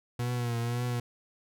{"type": "tone with vibrato", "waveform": "40% pulse", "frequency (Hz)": 120, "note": "B2", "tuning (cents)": -49, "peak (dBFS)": -28, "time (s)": [0.19, 1], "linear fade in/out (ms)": 5, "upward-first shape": "triangle", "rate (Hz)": 1.9, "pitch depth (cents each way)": 52, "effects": []}